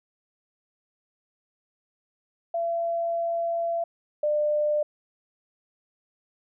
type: tone pair in turn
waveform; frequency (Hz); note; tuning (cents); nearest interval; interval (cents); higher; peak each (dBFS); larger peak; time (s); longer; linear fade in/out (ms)
sine; 676 / 598.1; E5 / D5; +43 / +31; major second; 212; first; -24 / -21; second; 2.54-3.84 / 4.23-4.83; first; 5
effects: none